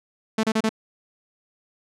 sawtooth tone bursts, 220 Hz, A3, in tune, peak -15 dBFS, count 4, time 0.38-0.692 s, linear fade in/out 5 ms, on 54 ms, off 32 ms, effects low-pass 8000 Hz 12 dB/octave

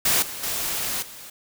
white noise with level steps, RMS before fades -20 / -34 / -27 / -41 dBFS, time 0.05-1.3 s, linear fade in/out 5 ms, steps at 0.22 / 0.43 / 1.02 s, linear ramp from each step 5 ms, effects none

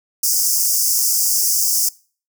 pink high-pass noise, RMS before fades -17 dBFS, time 0.23-1.89 s, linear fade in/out 5 ms, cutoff 5000 Hz, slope 96 dB/octave, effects noise-tail reverb RT60 0.4 s tail -22 dB re dry

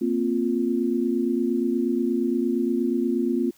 sine chord, Bb suspended second, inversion none, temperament equal, 233.1 / 261.6 / 349.2 Hz, Bb3 / C4 / F4, 0 / 0 / 0 cents, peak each -25 dBFS, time 0.01-3.51 s, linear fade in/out 10 ms, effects white hiss -58 dBFS RMS until 3.57 s

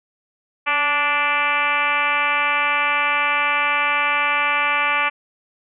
sine tone with frequency modulation, 1756 Hz, A6, 4 cents flat, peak -16 dBFS, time 0.66-5.1 s, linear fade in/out 20 ms, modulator 296 Hz, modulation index 3.1, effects none

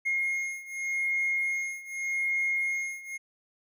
triangle beating tone pair, 2144 / 2144.84 Hz, C7 / C7, +42 / +42 cents, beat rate 0.84 Hz, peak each -29 / -27 dBFS, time 0.05-3.18 s, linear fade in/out 20 ms, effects tanh soft clip ceiling -21 dBFS

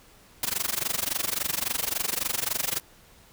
white noise with amplitude modulation, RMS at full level -25 dBFS, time 0.43-2.8 s, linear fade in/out 2 ms, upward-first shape sine, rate 23.6 Hz, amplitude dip 95%, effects pink hiss -55 dBFS RMS until 3.32 s

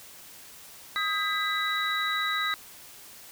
sine tone cluster, 1255 / 1609 / 1995 / 3888 Hz, D#6 / G6 / B6 / B7, +15 / +45 / +17 / -28 cents, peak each -30 / -33 / -31 / -31 dBFS, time 0.96-2.54 s, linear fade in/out 0 ms, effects white hiss -48 dBFS RMS until 3.31 s

